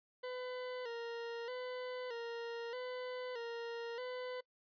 40% pulse tone with vibrato, 484.2 Hz, B4, 34 cents flat, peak -40 dBFS, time 0.23-4.41 s, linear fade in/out 10 ms, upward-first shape square, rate 0.8 Hz, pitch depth 65 cents each way, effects noise-tail reverb RT60 0.1 s tail -24 dB re dry + resampled to 11025 Hz

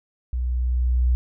sine tone with level ramp, 61.74 Hz, B1, in tune, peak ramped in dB -22 to -15 dBFS, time 0.33-1.15 s, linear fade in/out 0 ms, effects none

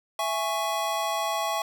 square chord, C# minor, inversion first, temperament just, 665.2 / 831.5 / 1108.7 Hz, E5 / G#5 / C#6, +16 / +2 / 0 cents, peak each -31 dBFS, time 0.19-1.62 s, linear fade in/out 2 ms, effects none

